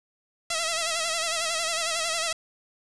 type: tone with vibrato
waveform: 5% pulse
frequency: 659.3 Hz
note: E5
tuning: in tune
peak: -14 dBFS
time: 0.5-2.33 s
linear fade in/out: 5 ms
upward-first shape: sine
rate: 11 Hz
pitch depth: 69 cents each way
effects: resampled to 24000 Hz + 7-bit